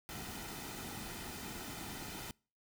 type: noise with comb filter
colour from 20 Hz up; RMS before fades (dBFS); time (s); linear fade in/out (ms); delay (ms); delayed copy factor
pink; -45; 0.09-2.31; 0; 1.8; -0.55
effects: noise-tail reverb RT60 0.4 s tail -26 dB re dry